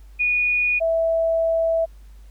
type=tone pair in turn; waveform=sine; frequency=2458 / 656.9 Hz; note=D#7 / E5; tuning=-22 / -6 cents; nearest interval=octave + major seventh; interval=2284 cents; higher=first; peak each=-17 dBFS; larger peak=neither; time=0.19-0.8 / 0.8-1.86 s; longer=second; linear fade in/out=20 ms; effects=added 50 Hz sine -41 dBFS peak until 2.3 s + pink hiss -60 dBFS RMS until 2.3 s